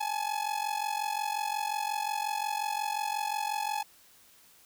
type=ring-modulated tone; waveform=45% pulse; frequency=848 Hz; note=G#5; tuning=36 cents sharp; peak=-27 dBFS; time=0-3.83 s; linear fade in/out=10 ms; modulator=22.8 Hz; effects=white hiss -59 dBFS RMS until 4.65 s